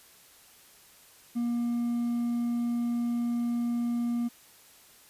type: tone with hard clipping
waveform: triangle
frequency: 237.6 Hz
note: A#3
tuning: 33 cents sharp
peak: -27 dBFS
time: 1.35-4.29 s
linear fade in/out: 20 ms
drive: 5 dB
effects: white hiss -56 dBFS RMS until 5.09 s + resampled to 32000 Hz